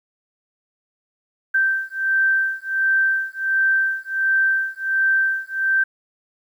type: beating tone pair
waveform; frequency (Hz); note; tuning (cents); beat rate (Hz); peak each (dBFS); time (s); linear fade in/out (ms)
sine; 1561 / 1562.4; G6 / G6; -8 / -6; 1.4; -20 / -20; 1.54-5.84; 10
effects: 9-bit